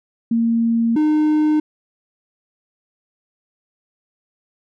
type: tone pair in turn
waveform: sine / triangle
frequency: 230.4 / 305.4 Hz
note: A#3 / D#4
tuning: -20 / -32 cents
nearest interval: perfect fourth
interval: 488 cents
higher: second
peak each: -14 / -11 dBFS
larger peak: second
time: 0.31-0.96 / 0.96-1.6 s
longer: first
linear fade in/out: 5 ms
effects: none